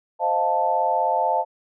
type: chord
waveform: sine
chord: F dominant seventh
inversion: second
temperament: equal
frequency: 523.3 / 622.3 / 698.5 / 880 Hz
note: C5 / Eb5 / F5 / A5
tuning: 0 / 0 / 0 / 0 cents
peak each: -27 / -26 / -24 / -21 dBFS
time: 0.19-1.45 s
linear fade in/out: 50 ms
effects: none